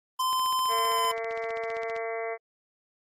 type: tone with pitch glide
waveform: square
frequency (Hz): 1031 to 1022.1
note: C6 to C6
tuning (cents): -26 to -41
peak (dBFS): -25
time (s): 0.19-1.12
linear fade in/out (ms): 10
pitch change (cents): -15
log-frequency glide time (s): 0.9-1
type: click train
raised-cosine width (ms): 0.2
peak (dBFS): -26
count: 26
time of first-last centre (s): 0.33-1.964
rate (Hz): 15.3
type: harmonic tone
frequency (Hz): 226.8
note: A#3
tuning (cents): -47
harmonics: 2 / 3 / 4 / 5 / 6 / 7 / 8 / 9 / 10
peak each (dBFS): -33 / -34 / -46 / -43 / -48 / -48 / -47 / -39 / -47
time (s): 0.68-2.38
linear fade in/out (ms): 50
effects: AAC 48 kbps